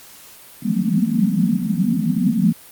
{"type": "band-pass noise", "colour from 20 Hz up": "white", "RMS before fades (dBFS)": -18, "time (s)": [0.62, 2.53], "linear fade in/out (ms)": 10, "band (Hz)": [160, 250], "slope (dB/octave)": 96, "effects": ["white hiss -43 dBFS RMS until 2.71 s", "Opus 48 kbps"]}